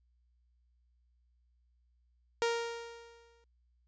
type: tone with exponential decay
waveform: sawtooth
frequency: 466.2 Hz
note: A#4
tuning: in tune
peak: -23 dBFS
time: 2.42-3.44 s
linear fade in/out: 0 ms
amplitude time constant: 220 ms
effects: added 60 Hz sine -68 dBFS peak until 3.87 s + resampled to 16000 Hz